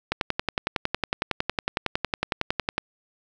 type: click train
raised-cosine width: 0.3 ms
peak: -7 dBFS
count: 30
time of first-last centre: 0.12-2.781 s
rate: 10.9 Hz
effects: none